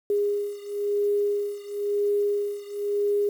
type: beating tone pair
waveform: sine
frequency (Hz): 408.9 / 409.88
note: G#4 / G#4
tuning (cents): -27 / -23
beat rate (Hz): 0.98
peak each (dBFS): -25 / -27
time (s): 0.1-3.29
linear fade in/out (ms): 2
effects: 8-bit